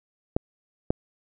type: clicks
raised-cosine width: 2 ms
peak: -8 dBFS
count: 2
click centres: 0.365 / 0.905 s
effects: none